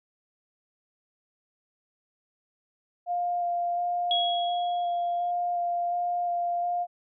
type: tone with vibrato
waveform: sine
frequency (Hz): 701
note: F5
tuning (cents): +6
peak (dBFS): -25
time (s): 3.06-6.87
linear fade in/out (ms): 50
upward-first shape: square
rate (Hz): 1.4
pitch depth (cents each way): 9
type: tone with exponential decay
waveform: sine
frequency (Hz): 3322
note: G#7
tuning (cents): 0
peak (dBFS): -22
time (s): 4.11-5.31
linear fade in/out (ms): 1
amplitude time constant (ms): 260
effects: none